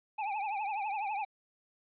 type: tone with vibrato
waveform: square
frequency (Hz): 825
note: G#5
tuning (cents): -12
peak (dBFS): -33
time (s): 0.18-1.25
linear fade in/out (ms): 10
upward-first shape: triangle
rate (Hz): 12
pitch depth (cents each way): 130
effects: resampled to 8000 Hz + 12-bit